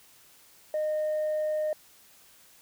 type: tone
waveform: sine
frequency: 614 Hz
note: D#5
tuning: 23 cents flat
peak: -24 dBFS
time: 0.74-1.73 s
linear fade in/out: 2 ms
effects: tanh soft clip ceiling -24 dBFS + white hiss -57 dBFS RMS until 2.61 s